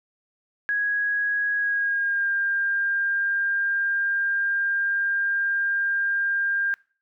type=tone with pitch glide; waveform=sine; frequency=1658 to 1600.6 Hz; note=G#6 to G6; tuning=-3 to +36 cents; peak=-21 dBFS; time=0.69-6.74 s; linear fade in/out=0 ms; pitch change=-61 cents; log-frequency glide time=1.56-2.3 s; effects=noise-tail reverb RT60 0.4 s tail -23 dB re dry

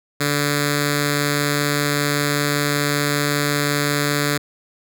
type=tone with notch filter; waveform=5% pulse; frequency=145.2 Hz; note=D3; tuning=19 cents flat; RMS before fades=-20 dBFS; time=0.2-4.38 s; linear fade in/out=10 ms; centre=840 Hz; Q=0.82; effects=none

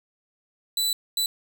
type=tone bursts at uneven times; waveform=sawtooth; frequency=3977 Hz; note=B7; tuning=11 cents sharp; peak=-19 dBFS; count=2; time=0.77-0.93 / 1.17-1.26 s; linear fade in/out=2 ms; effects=none

